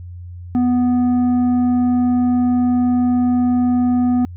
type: tone with tanh clipping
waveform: sine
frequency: 246.9 Hz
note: B3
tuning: in tune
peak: -14 dBFS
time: 0.55-4.25 s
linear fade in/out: 0 ms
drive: 7 dB
effects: added 88 Hz sine -30 dBFS peak until 4.36 s